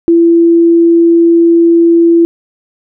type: tone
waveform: sine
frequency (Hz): 336.6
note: E4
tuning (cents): +36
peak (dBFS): -3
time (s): 0.08-2.25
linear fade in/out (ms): 0
effects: none